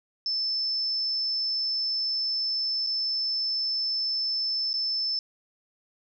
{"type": "tone with dropouts", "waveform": "sine", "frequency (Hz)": 5274, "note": "E8", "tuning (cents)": 0, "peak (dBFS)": -25, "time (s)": [0.26, 5.19], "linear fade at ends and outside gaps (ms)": 1, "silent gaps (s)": [[2.865, 2.87], [4.731, 4.739]], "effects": []}